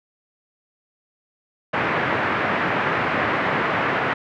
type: band-pass noise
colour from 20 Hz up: white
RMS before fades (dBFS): -22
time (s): 1.73-4.14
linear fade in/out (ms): 10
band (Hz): 100 to 2000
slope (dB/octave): 24
effects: none